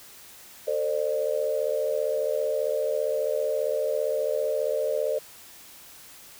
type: tone cluster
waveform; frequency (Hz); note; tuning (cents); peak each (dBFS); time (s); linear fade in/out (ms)
sine; 448 / 526 / 601; A4 / C5 / D5; +31 / +9 / +40; -29 / -28 / -27; 0.67-5.19; 10
effects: white hiss -48 dBFS RMS until 6.39 s